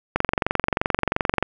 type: click train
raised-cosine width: 0.5 ms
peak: -4 dBFS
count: 30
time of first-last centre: 0.16-1.426 s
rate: 22.9 Hz
effects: none